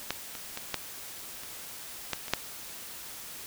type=clicks; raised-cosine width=0.2 ms; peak=-11 / -22 / -18 / -11 / -26 / -11 / -21 / -6 / -27 dBFS; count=9; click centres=0.106 / 0.352 / 0.574 / 0.743 / 1.435 / 2.133 / 2.282 / 2.336 / 2.696 s; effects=white hiss -43 dBFS RMS until 3.46 s